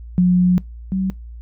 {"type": "tone pair in turn", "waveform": "sine", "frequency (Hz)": [180.2, 189.64], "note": ["F#3", "F#3"], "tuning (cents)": [-45, 43], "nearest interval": "minor second", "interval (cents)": 88, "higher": "second", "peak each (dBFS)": [-10, -17], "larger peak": "first", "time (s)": [[0.18, 0.58], [0.92, 1.1]], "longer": "first", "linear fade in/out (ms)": 0, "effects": ["noise-tail reverb RT60 0.2 s tail -23 dB re dry", "added 58 Hz sine -32 dBFS peak until 1.41 s"]}